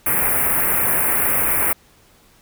white band-stop noise, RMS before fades -18 dBFS, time 0.06-1.73 s, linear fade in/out 5 ms, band 2400 to 9600 Hz, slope 48 dB/octave, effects pink hiss -53 dBFS RMS until 2.41 s

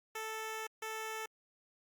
10% pulse tone bursts at uneven times, 440 Hz, A4, in tune, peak -31 dBFS, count 2, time 0.15-0.67 / 0.82-1.26 s, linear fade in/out 5 ms, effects Opus 48 kbps

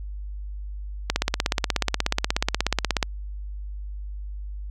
click train, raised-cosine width 0.2 ms, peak -3 dBFS, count 33, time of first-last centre 1.1-3.028 s, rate 16.6 Hz, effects added 50 Hz sine -31 dBFS peak until 4.7 s

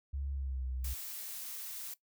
sine tone with pitch glide, 69.3 to 63.92 Hz, C#2 to C2, 0 to -40 cents, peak -35 dBFS, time 0.13-0.94 s, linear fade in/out 10 ms, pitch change -140 cents, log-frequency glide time 0.32-0.64 s
blue noise, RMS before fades -43 dBFS, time 0.84-1.94 s, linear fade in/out 5 ms
effects noise-tail reverb RT60 0.1 s tail -17 dB re dry

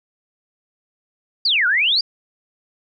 sine exponential two-way sweep, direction down then up, 4924 to 1391 to 4924 Hz, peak -14 dBFS, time 1.45-2.01 s, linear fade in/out 5 ms, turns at 1.67 s, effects none

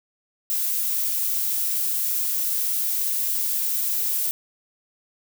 violet noise, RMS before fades -24 dBFS, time 0.5-4.31 s, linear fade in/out 0 ms, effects none

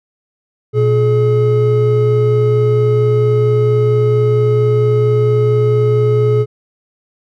triangle tone pair together, 120 / 424.4 Hz, B2 / G#4, -49 / +38 cents, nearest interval octave + minor seventh, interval 2187 cents, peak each -10 dBFS, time 0.73-6.46 s, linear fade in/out 50 ms, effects none

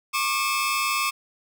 sawtooth tone cluster, 1093 / 1193 / 2602 Hz, C#6 / D6 / E7, -25 / +27 / -23 cents, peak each -23 / -23 / -24 dBFS, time 0.13-1.11 s, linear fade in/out 20 ms, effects none

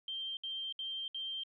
sine tone bursts, 3154 Hz, G7, 10 cents sharp, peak -37 dBFS, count 4, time 0.08-1.435 s, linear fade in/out 2 ms, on 290 ms, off 65 ms, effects 13-bit

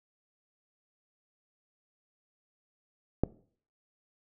click, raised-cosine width 2 ms, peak -11 dBFS, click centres 3.236 s, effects noise-tail reverb RT60 0.5 s tail -20 dB re dry

